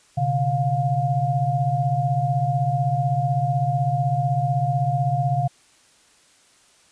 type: tone cluster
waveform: sine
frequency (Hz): 126.3 / 142.2 / 706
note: B2 / C#3 / F5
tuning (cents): +39 / +45 / +19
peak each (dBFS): -23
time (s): 0.17-5.48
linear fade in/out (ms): 10
effects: white hiss -56 dBFS RMS until 6.91 s + resampled to 22050 Hz